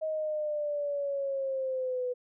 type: linear sweep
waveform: sine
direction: down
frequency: 632 to 493.9 Hz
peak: -29 dBFS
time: 0.01-2.14 s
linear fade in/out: 20 ms
effects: none